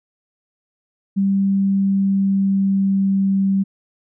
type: tone with pitch glide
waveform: sine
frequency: 196 to 194.53 Hz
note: G3 to G3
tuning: 0 to -13 cents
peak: -14 dBFS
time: 1.16-3.64 s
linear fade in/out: 20 ms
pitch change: -13 cents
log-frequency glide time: 1.36-3.43 s
effects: none